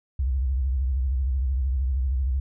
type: tone with vibrato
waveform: sine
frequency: 65.41 Hz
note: C2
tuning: in tune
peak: -21 dBFS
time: 0.19-2.4 s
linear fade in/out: 5 ms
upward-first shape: sine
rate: 13 Hz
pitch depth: 140 cents each way
effects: none